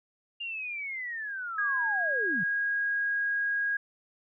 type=linear sweep; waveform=sine; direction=down; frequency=2823 to 149.9 Hz; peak=-33 dBFS; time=0.4-2.44 s; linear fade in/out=10 ms
type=tone; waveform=sine; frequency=1640 Hz; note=G#6; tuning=22 cents flat; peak=-26 dBFS; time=1.58-3.77 s; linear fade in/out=5 ms
effects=none